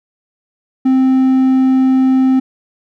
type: tone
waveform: triangle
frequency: 261.6 Hz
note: C4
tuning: in tune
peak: -6 dBFS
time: 0.85-2.4 s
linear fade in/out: 10 ms
effects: none